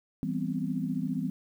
sine chord, C major seventh, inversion first, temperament equal, 164.81 / 196 / 246.9 / 261.6 Hz, E3 / G3 / B3 / C4, 0 / 0 / 0 / 0 cents, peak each -34 dBFS, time 0.23-1.3 s, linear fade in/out 0 ms, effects 10-bit

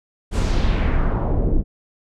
brown noise with low-pass filter sweep, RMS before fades -18 dBFS, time 0.31-1.64 s, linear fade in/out 50 ms, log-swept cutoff 9600 to 320 Hz, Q 1.6, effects none

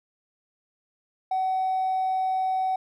sine tone with hard clipping, 754 Hz, F#5, 32 cents sharp, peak -23 dBFS, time 1.31-2.76 s, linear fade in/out 5 ms, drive 1 dB, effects none

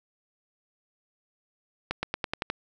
accelerating click train, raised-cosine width 0.3 ms, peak -12 dBFS, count 7, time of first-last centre 1.91-2.5 s, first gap 120 ms, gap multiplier 0.92, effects none

